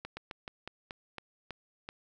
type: slowing click train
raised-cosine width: 0.3 ms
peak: -24 dBFS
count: 9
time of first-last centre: 0.05-1.889 s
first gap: 120 ms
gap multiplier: 1.18
effects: none